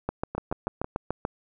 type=two click trains; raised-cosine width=1 ms; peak=-18 / -13 dBFS; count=4 / 9; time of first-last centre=0.35-0.844 / 0.09-1.251 s; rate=6.07 / 6.89 Hz; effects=none